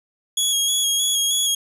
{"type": "tone with vibrato", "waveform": "20% pulse", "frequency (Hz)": 3322, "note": "G#7", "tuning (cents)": 0, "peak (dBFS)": -12, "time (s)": [0.37, 1.55], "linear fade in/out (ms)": 5, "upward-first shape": "square", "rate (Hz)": 3.2, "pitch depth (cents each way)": 21, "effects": []}